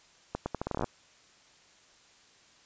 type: accelerating click train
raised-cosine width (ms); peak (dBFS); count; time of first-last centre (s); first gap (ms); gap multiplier
1; -17; 13; 0.35-0.843; 110; 0.79
effects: white hiss -60 dBFS RMS until 2.65 s + resampled to 16000 Hz